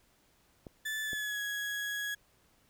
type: clicks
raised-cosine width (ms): 2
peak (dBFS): -31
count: 2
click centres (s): 0.668 / 1.132
type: tone with pitch glide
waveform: 35% pulse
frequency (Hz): 1748 to 1666.2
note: A6 to G#6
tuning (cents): -12 to +5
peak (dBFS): -32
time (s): 0.85-2.15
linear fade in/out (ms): 10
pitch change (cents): -83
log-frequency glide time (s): 1.03-1.4
effects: pink hiss -68 dBFS RMS until 2.69 s